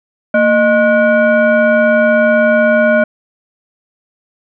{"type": "tone with frequency modulation", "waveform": "sine", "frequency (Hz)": 615, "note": "D#5", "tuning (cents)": -20, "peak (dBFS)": -7, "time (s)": [0.34, 3.04], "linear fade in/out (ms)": 5, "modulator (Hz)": 844, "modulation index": 1, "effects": []}